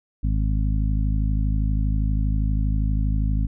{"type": "harmonic tone", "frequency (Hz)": 52.5, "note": "G#1", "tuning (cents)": 19, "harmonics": [1, 2, 3, 4, 5], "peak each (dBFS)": [-20, -26, -30, -32, -34], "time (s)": [0.23, 3.47], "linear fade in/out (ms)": 10, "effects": []}